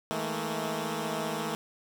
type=tone cluster; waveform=10% pulse; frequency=160.6 / 213.5 / 228.2 Hz; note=E3 / G#3 / A#3; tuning=-45 / +48 / -37 cents; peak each=-27 dBFS; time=0.11-1.55 s; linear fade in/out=0 ms; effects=none